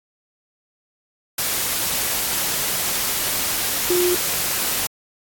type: tone in noise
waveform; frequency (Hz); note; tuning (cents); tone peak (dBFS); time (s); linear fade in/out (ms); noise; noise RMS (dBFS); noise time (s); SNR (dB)
sine; 356.2; F4; +34; -16; 3.9-4.15; 5; white; -22; 1.38-4.87; +3
effects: AAC 64 kbps